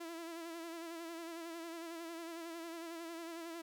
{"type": "tone with vibrato", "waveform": "sawtooth", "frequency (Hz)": 333.3, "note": "E4", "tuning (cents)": 19, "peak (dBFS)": -40, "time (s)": [0, 3.62], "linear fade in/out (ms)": 10, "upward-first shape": "sine", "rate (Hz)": 11, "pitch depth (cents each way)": 48, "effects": []}